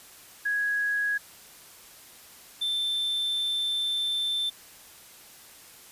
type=tone pair in turn; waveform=sine / triangle; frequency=1661.2 / 3550 Hz; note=G#6 / A7; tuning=0 / +15 cents; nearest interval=octave + minor second; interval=1315 cents; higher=second; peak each=-24 dBFS; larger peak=neither; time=0.45-1.18 / 2.61-4.5 s; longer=second; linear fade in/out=10 ms; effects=white hiss -50 dBFS RMS until 5.91 s + resampled to 32000 Hz

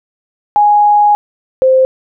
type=tone pair in turn; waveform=sine; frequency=830 / 521.8 Hz; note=G#5 / C5; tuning=-1 / -5 cents; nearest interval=minor sixth; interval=804 cents; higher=first; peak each=-5 dBFS; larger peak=neither; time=0.56-1.15 / 1.62-1.85 s; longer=first; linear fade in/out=0 ms; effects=none

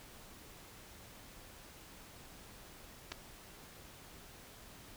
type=clicks; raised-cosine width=0.2 ms; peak=-25 / -23 dBFS; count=2; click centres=3.118 / 3.121 s; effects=pink hiss -55 dBFS RMS until 4.96 s

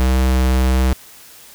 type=tone; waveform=square; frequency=64.4 Hz; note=C2; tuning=27 cents flat; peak=-13 dBFS; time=0-0.93 s; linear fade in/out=0 ms; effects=white hiss -42 dBFS RMS until 1.54 s

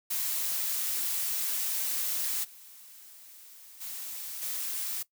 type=noise with level steps; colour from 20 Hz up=blue; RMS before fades=-31 / -51 / -39 / -34 dBFS; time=0.1-5.03 s; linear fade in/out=10 ms; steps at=2.43 / 3.8 / 4.41 s; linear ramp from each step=20 ms; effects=noise-tail reverb RT60 0.1 s tail -18 dB re dry

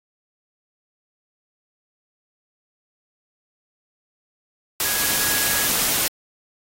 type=tone in noise; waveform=sine; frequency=1661.2 Hz; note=G#6; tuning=in tune; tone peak=-30 dBFS; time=4.85-5.67 s; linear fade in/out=2 ms; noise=white; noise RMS=-21 dBFS; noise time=4.8-6.08 s; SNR=-12 dB; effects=AAC 48 kbps

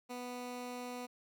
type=tone; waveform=15% pulse; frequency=246.9 Hz; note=B3; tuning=in tune; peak=-35 dBFS; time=0.09-1.07 s; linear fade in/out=20 ms; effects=none

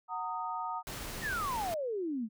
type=chord; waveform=sine; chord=D# minor; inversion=first; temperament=equal with one note detuned; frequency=740 / 920 / 1244.5 Hz; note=F#5 / A#5 / D#6; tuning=0 / -23 / 0 cents; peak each=-40 / -37 / -38 dBFS; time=0.08-0.83 s; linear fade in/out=50 ms
type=noise; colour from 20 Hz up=pink; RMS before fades=-41 dBFS; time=0.87-1.74 s; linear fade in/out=0 ms
type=exponential sweep; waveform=sine; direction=down; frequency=1918 to 207.7 Hz; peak=-32 dBFS; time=1.21-2.29 s; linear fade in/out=50 ms
effects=none

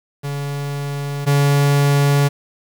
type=tone pair in turn; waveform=45% pulse; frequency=142.2 / 142.2 Hz; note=C#3 / C#3; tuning=+45 / +45 cents; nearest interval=unison; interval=0 cents; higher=neither; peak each=-22 / -12 dBFS; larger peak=second; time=0.23-1.26 / 1.26-2.29 s; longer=neither; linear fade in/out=20 ms; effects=7-bit

